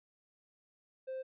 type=tone; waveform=triangle; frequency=523.3 Hz; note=C5; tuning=in tune; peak=-35 dBFS; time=1.07-1.23 s; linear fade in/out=20 ms; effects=tanh soft clip ceiling -32 dBFS + resampled to 8000 Hz